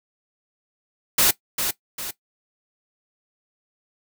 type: noise with echo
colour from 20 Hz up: white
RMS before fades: -17 dBFS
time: 1.18-1.31 s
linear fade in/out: 5 ms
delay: 400 ms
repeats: 2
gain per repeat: -7 dB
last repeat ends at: 2.11 s
effects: noise-tail reverb RT60 0.1 s tail -17 dB re dry